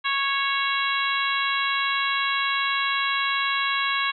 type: harmonic tone with a mistuned harmonic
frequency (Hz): 552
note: C#5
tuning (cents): -7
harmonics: 2 / 3 / 4 / 5 / 6 / 7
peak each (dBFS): -26 / -28 / -29 / -30 / -31 / -31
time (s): 0.04-4.12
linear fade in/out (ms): 20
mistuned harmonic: 7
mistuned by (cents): +19
effects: none